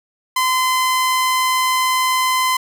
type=tone; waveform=sawtooth; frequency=1027 Hz; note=C6; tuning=33 cents flat; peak=-11 dBFS; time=0.36-2.57 s; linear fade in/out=5 ms; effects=none